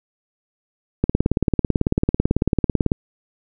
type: click train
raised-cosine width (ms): 3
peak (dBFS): -3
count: 35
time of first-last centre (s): 1.04-2.918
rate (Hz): 18.1
effects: none